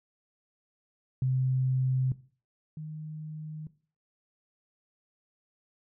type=tone pair in turn; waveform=sine; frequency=130 / 154.6 Hz; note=C3 / D#3; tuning=-11 / -11 cents; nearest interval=minor third; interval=300 cents; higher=second; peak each=-24 / -36 dBFS; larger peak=first; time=1.22-2.12 / 2.77-3.67 s; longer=neither; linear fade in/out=2 ms; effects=noise-tail reverb RT60 0.4 s tail -17 dB re dry